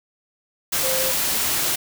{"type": "tone in noise", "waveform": "sine", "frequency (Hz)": 523.3, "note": "C5", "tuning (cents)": 0, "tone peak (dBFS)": -25, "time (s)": [0.83, 1.12], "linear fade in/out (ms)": 10, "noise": "white", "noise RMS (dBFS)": -22, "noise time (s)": [0.72, 1.76], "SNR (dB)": -6, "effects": []}